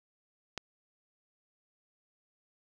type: click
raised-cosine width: 0.2 ms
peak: -18 dBFS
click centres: 0.577 s
effects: none